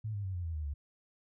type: tone with pitch steps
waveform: sine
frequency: 108.7 / 101.42 / 94.63 / 88.29 / 82.38 / 76.86 / 71.72 Hz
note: A2 / G#2 / F#2 / F2 / E2 / D#2 / D2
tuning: -21 / -41 / +39 / +19 / -1 / -21 / -40 cents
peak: -34 dBFS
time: 0.04-0.74 s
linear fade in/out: 10 ms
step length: 100 ms
effects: none